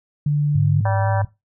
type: tone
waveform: sine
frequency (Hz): 146.83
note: D3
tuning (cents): 0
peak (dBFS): -15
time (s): 0.26-0.81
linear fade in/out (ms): 5
type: tone with vibrato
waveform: sine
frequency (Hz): 103.83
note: G#2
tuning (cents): 0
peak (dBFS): -18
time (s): 0.55-1.25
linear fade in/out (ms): 5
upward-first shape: triangle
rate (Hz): 4.1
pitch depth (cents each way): 22
type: harmonic tone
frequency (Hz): 193.5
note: G3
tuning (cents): -22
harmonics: 3 / 4 / 5 / 6 / 7 / 8 / 9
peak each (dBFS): -25 / -25 / -27 / -36 / -40 / -33 / -37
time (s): 0.85-1.22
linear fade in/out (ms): 5
effects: noise-tail reverb RT60 0.2 s tail -17 dB re dry